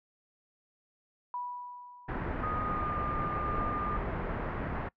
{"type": "tone with exponential decay", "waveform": "sine", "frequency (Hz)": 981, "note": "B5", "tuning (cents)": -12, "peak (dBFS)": -33, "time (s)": [1.34, 2.86], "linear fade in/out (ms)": 1, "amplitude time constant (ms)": 330}
{"type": "low-pass noise", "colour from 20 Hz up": "pink", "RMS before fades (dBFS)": -35, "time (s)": [2.08, 4.89], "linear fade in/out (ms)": 10, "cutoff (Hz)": 1800, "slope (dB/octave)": 24}
{"type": "tone with pitch glide", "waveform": "sine", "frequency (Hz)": [1240, 1206.1], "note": ["D#6", "D6"], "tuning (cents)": [-6, 46], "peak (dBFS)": -33, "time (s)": [2.43, 3.97], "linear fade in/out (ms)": 5, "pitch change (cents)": -48, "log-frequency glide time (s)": [2.64, 2.94]}
{"effects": ["noise-tail reverb RT60 0.1 s tail -22 dB re dry"]}